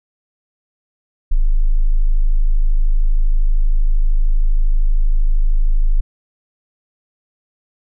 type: tone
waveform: sine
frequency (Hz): 26.41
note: G#0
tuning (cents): +30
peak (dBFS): -9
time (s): 1.31-6.01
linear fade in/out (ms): 10
effects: none